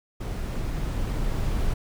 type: noise with level ramp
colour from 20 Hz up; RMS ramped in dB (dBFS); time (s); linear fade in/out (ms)
brown; -29 to -25; 0.2-1.74; 10
effects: none